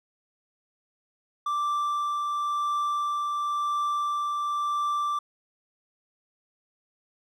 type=tone with tremolo; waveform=triangle; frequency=1174 Hz; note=D6; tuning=1 cent flat; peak=-22 dBFS; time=1.46-5.19 s; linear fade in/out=5 ms; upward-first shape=triangle; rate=0.95 Hz; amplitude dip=25%; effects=none